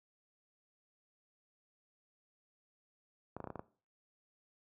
clicks, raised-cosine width 1 ms, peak -28 dBFS, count 7, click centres 3.366 / 3.403 / 3.442 / 3.473 / 3.503 / 3.557 / 3.594 s, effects noise-tail reverb RT60 0.4 s tail -18 dB re dry + high-pass 80 Hz 12 dB/octave

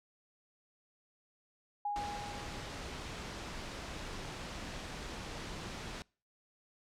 sine tone with exponential decay, 823 Hz, G#5, 16 cents flat, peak -32 dBFS, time 1.85-3.14 s, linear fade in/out 5 ms, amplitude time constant 280 ms
pink noise, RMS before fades -43 dBFS, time 1.96-6.02 s, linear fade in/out 0 ms
effects noise-tail reverb RT60 0.4 s tail -26 dB re dry + low-pass 6000 Hz 12 dB/octave

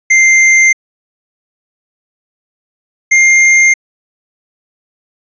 square tone pair in turn, 2093 / 2111 Hz, C7 / C7, 0 / +15 cents, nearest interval unison, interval 15 cents, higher second, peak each -5 dBFS, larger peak neither, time 0.1-0.73 / 3.11-3.74 s, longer neither, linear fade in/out 10 ms, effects resampled to 16000 Hz

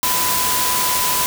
sine tone in noise, 1000 Hz, B5, 21 cents sharp, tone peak -22 dBFS, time 0.03-1.26 s, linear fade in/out 0 ms, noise white, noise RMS -19 dBFS, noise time 0.03-1.26 s, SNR -6 dB, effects none

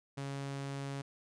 sawtooth tone, 138.59 Hz, C#3, in tune, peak -34 dBFS, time 0.17-1.02 s, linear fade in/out 10 ms, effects resampled to 22050 Hz

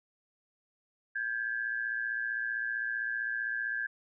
sine tone pair together, 1584.5 / 1700 Hz, G6 / G#6, +18 / +40 cents, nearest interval minor second, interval 122 cents, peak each -33 / -35 dBFS, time 1.15-3.87 s, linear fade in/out 10 ms, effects none

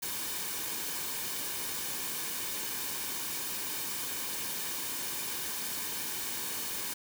white noise with comb filter, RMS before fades -36 dBFS, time 0.02-6.94 s, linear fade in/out 10 ms, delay 1.5 ms, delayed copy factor -0.5, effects none

